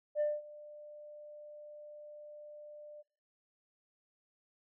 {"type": "tone with ADSR envelope", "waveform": "sine", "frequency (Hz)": 596, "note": "D5", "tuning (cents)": 25, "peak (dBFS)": -26, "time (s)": [0.15, 3.03], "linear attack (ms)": 54, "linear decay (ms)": 210, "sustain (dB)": -22, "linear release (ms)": 28, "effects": ["noise-tail reverb RT60 0.5 s tail -24 dB re dry", "tanh soft clip ceiling -26 dBFS"]}